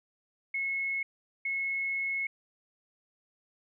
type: tone pair in turn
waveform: sine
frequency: 2182 / 2182 Hz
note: C#7 / C#7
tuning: -28 / -28 cents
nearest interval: unison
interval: 0 cents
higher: neither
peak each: -29 / -29 dBFS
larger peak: neither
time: 0.54-1.03 / 1.45-2.27 s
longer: second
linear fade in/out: 5 ms
effects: none